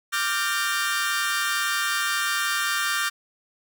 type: chord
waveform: sawtooth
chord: G minor seventh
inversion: second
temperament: equal with one note detuned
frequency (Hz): 1174.7 / 1396.9 / 1568 / 1826.3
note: D6 / F6 / G6 / Bb6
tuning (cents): 0 / 0 / 0 / -36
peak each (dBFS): -25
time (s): 0.12-3.1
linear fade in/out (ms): 20
effects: none